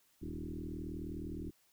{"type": "tone with frequency modulation", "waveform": "sine", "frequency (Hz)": 184.9, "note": "F#3", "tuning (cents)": -1, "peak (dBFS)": -39, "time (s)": [0.21, 1.51], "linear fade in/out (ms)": 20, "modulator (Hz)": 39.6, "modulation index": 4.3, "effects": ["white hiss -71 dBFS RMS until 1.72 s"]}